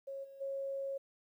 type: tone with level steps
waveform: sine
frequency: 547 Hz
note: C#5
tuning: 23 cents flat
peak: -40 / -50 / -36 dBFS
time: 0.07-0.98 s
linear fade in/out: 10 ms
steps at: 0.23 / 0.4 s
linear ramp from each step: 20 ms
effects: 12-bit